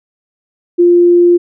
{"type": "tone", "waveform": "sine", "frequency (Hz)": 349.2, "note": "F4", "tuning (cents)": 0, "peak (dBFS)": -4, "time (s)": [0.78, 1.38], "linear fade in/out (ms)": 20, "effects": []}